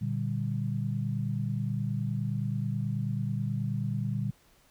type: chord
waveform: sine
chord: G minor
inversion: first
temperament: just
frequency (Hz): 117.6 / 147 / 196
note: Bb2 / D3 / G3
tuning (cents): +16 / +2 / 0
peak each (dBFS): -31 / -33 / -34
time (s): 0.01-4.31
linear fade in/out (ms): 10
effects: pink hiss -63 dBFS RMS until 4.7 s

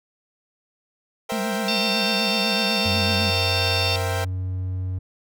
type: chord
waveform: sawtooth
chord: C dominant seventh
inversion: third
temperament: equal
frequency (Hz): 466.2 / 523.3 / 659.3 / 784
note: Bb4 / C5 / E5 / G5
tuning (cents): 0 / 0 / 0 / 0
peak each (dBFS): -27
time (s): 1.29-4.25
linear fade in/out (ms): 10
type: tone with vibrato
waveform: sine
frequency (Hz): 207.7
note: G#3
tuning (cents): 0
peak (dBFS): -26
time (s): 1.32-3.3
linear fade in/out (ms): 0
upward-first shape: triangle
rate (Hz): 8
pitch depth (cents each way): 140
type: harmonic tone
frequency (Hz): 900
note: A5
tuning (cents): +39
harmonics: 3 / 4 / 5 / 6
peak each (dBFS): -26 / -27 / -28 / -29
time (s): 1.68-3.96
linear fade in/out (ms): 2
type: tone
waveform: triangle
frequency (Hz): 92.6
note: F#2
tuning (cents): +2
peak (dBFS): -22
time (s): 2.85-4.99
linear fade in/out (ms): 10
effects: none

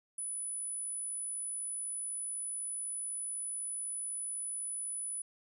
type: tone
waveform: sine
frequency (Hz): 9956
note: D#9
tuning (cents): 0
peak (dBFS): -36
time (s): 0.18-5.22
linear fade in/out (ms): 5
effects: none

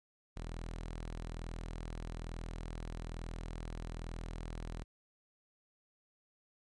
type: tone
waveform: sawtooth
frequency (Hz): 41.14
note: E1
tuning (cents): -3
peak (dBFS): -37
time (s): 0.36-4.84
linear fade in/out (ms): 10
effects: resampled to 22050 Hz + 13-bit

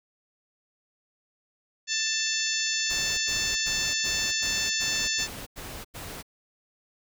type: harmonic tone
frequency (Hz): 885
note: A5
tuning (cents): +10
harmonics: 2 / 3 / 4 / 5 / 6 / 7 / 8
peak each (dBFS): -33 / -33 / -33 / -33 / -33 / -33 / -33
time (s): 1.87-5.28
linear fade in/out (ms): 50
type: noise bursts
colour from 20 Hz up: pink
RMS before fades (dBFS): -39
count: 9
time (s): 2.89-6.228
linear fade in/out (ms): 20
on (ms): 290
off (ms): 91
effects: none

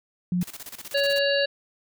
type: tone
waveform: sine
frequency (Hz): 178.4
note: F3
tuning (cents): +37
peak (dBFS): -21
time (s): 0.32-0.43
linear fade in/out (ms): 2
type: noise with tremolo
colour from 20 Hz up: white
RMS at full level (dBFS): -38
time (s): 0.41-1.19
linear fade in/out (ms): 5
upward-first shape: square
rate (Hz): 16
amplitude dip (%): 80
type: harmonic tone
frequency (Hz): 561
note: C#5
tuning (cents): +21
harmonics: 1 / 3 / 5 / 7 / 8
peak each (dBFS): -22 / -27 / -29 / -30 / -31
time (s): 0.94-1.46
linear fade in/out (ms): 10
effects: none

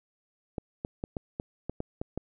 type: clicks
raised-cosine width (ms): 2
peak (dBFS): -19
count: 9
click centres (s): 0.582 / 0.849 / 1.039 / 1.168 / 1.399 / 1.696 / 1.804 / 2.015 / 2.176
effects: none

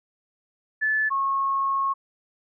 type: tone pair in turn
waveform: sine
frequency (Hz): 1737 / 1091.5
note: A6 / C#6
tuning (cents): -23 / -27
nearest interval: minor sixth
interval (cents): 804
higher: first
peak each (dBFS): -20 / -21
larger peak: first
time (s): 0.81-1.1 / 1.1-1.94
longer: second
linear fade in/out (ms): 20
effects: none

